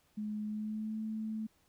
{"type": "tone with pitch glide", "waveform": "sine", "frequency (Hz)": [211.7, 218.4], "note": ["G#3", "A3"], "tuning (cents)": [33, -13], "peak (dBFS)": -35, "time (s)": [0.17, 1.47], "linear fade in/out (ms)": 10, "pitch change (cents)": 54, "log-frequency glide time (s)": [0.45, 0.98], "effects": ["pink hiss -71 dBFS RMS until 1.68 s"]}